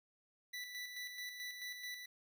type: tone with tremolo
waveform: 25% pulse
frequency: 1975.5 Hz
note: B6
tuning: in tune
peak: -39 dBFS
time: 0.53-2.06 s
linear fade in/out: 10 ms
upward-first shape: square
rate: 4.6 Hz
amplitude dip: 45%
effects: none